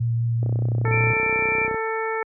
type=tone with vibrato; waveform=sine; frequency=116.54 Hz; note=A#2; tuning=in tune; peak=-19 dBFS; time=0-1.13 s; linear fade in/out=10 ms; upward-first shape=triangle; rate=5 Hz; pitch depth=13 cents each way
type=click train; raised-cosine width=2 ms; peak=-18 dBFS; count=42; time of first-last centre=0.43-1.744 s; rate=31.2 Hz
type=harmonic tone; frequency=444.6 Hz; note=A4; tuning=18 cents sharp; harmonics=1 / 2 / 3 / 4 / 5; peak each=-26 / -29 / -31 / -32 / -33 dBFS; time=0.85-2.23 s; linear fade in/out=2 ms
type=tone; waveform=sine; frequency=2349 Hz; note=D7; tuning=in tune; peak=-21 dBFS; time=0.91-1.68 s; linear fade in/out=20 ms
effects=high-pass 60 Hz 12 dB/octave